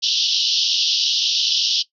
pink band-pass noise, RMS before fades -19 dBFS, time 0.02-1.83 s, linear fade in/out 20 ms, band 2900 to 5700 Hz, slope 96 dB/octave, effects noise-tail reverb RT60 0.1 s tail -17 dB re dry

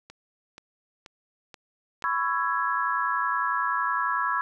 click train, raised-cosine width 0.2 ms, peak -26 dBFS, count 5, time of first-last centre 0.1-2.023 s, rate 2.08 Hz
sine chord, C# minor seventh, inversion third, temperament just, 997.9 / 1108.7 / 1330.5 / 1663.1 Hz, B5 / C#6 / E6 / G#6, +18 / 0 / +16 / +2 cents, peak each -29 dBFS, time 2.04-4.41 s, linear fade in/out 0 ms
effects none

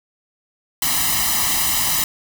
white noise with comb filter, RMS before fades -19 dBFS, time 0.82-2.04 s, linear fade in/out 2 ms, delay 1 ms, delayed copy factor +1, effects none

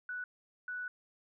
sine tone bursts at uneven times, 1480 Hz, F#6, in tune, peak -37 dBFS, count 2, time 0.09-0.24 / 0.68-0.88 s, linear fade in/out 2 ms, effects none

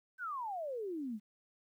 sine exponential sweep, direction down, 1568 to 200 Hz, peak -37 dBFS, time 0.18-1.2 s, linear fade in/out 50 ms, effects 12-bit

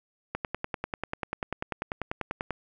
click train, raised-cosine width 0.5 ms, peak -15 dBFS, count 23, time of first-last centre 0.35-2.507 s, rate 10.2 Hz, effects none

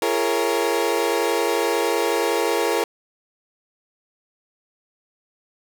30% pulse chord, Bb minor seventh, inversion second, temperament equal with one note detuned, 340.9 / 415.3 / 466.2 / 554.4 Hz, F4 / Ab4 / Bb4 / Db5, -42 / 0 / 0 / 0 cents, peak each -23 / -22 / -20 / -25 dBFS, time 0.02-2.84 s, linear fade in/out 2 ms, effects none

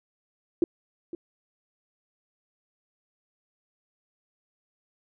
sine tone with echo, 341.8 Hz, F4, 37 cents flat, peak -17 dBFS, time 0.62-0.64 s, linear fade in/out 2 ms, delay 510 ms, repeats 1, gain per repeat -15 dB, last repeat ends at 1.15 s, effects none

